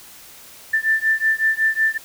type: beating tone pair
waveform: sine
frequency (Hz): 1771 / 1776.4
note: A6 / A6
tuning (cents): +11 / +16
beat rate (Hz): 5.4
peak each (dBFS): -19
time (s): 0.73-1.98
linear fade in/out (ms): 10
effects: white hiss -43 dBFS RMS until 2.04 s